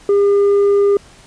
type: tone with tanh clipping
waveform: sine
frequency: 403 Hz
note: G4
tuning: 48 cents sharp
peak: -10 dBFS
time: 0.09-0.97 s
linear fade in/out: 2 ms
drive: 3 dB
effects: pink hiss -44 dBFS RMS until 1.26 s + resampled to 22050 Hz